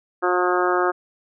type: harmonic tone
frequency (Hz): 179.7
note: F3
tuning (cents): +50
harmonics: 2 / 3 / 4 / 5 / 6 / 7 / 8 / 9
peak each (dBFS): -21 / -27 / -25 / -29 / -28 / -24 / -29 / -30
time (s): 0.22-0.92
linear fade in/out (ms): 20
effects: none